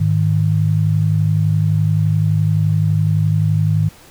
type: tone pair together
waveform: sine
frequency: 103.83 / 155.57 Hz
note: G#2 / D#3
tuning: 0 / 0 cents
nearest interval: perfect fifth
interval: 700 cents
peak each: -15 dBFS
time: 0-3.89 s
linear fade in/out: 10 ms
effects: pink hiss -44 dBFS RMS until 4.1 s